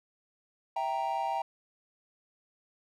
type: chord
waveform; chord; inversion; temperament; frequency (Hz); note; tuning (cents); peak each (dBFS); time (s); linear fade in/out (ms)
triangle; E diminished; none; equal; 659.3 / 784 / 932.3; E5 / G5 / Bb5; 0 / 0 / 0; -35 / -30 / -31; 0.76-1.42; 5
effects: tanh soft clip ceiling -18 dBFS